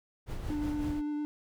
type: noise with tremolo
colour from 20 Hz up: brown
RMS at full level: -35 dBFS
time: 0.26-1.02 s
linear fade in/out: 50 ms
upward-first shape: sine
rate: 5.4 Hz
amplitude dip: 45%
type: tone with vibrato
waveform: triangle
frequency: 296.8 Hz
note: D4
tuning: 18 cents sharp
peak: -29 dBFS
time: 0.5-1.25 s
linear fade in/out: 0 ms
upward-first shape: sine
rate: 8.8 Hz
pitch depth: 11 cents each way
effects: none